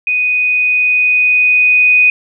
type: tone with level ramp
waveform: sine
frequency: 2489 Hz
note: D#7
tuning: in tune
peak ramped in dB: -11 to -5 dBFS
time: 0.07-2.1 s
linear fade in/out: 2 ms
effects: none